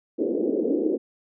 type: band-pass noise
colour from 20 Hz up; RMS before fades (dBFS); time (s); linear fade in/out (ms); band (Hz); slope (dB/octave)
white; -24; 0.18-0.98; 20; 240 to 480; 48
effects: none